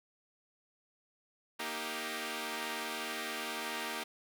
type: chord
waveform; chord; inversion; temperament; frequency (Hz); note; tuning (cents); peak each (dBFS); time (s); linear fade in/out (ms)
5% pulse; Eb major; second; equal; 233.1 / 311.1 / 392; Bb3 / Eb4 / G4; 0 / 0 / 0; -30; 1.59-4.04; 10
effects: none